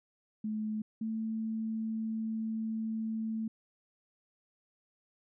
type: tone pair in turn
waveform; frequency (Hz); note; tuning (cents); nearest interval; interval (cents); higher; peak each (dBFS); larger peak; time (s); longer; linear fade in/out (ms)
sine; 215.4 / 221.6; A3 / A3; -37 / +13; unison; 50; second; -32 / -32; neither; 0.44-0.82 / 1.01-3.48; second; 5
effects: none